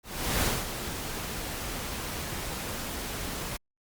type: noise with ADSR envelope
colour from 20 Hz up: pink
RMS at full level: -26 dBFS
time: 0.03-3.57 s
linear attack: 390 ms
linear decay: 230 ms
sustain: -9 dB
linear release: 6 ms
effects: Opus 48 kbps